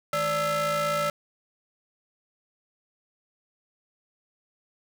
45% pulse ring-modulated tone, 370 Hz, F#4, in tune, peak -21 dBFS, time 0.13-1.1 s, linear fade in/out 2 ms, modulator 953 Hz, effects none

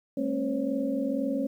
sine tone cluster, 203.8 / 227.3 / 271.3 / 513 / 555 Hz, G#3 / A#3 / C#4 / C5 / C#5, -32 / -43 / -37 / -34 / +2 cents, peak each -37 / -34 / -28 / -37 / -33 dBFS, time 0.17-1.47 s, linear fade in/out 5 ms, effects 10-bit

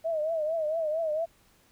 sine tone with vibrato, 634 Hz, D#5, 32 cents sharp, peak -26 dBFS, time 0.04-1.26 s, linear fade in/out 20 ms, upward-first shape triangle, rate 4.4 Hz, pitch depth 110 cents each way, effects pink hiss -63 dBFS RMS until 1.71 s

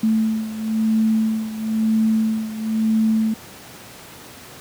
sine beating tone pair, 220 / 221 Hz, A3 / A3, 0 / +8 cents, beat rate 1 Hz, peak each -18 / -22 dBFS, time 0.03-3.34 s, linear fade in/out 5 ms, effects pink hiss -40 dBFS RMS until 4.6 s + high-pass 100 Hz 12 dB/octave

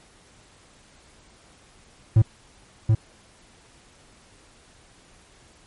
triangle tone with echo, 110 Hz, A2, in tune, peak -9 dBFS, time 2.16-2.22 s, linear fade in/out 5 ms, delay 730 ms, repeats 1, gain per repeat -3 dB, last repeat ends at 2.95 s, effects pink hiss -54 dBFS RMS until 5.66 s + MP3 48 kbps

